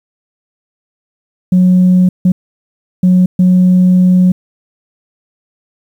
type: tone bursts at uneven times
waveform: sine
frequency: 182.5 Hz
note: F#3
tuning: 24 cents flat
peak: -3 dBFS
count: 4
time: 1.52-2.09 / 2.25-2.32 / 3.03-3.26 / 3.39-4.32 s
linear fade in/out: 5 ms
effects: tanh soft clip ceiling -2 dBFS + 7-bit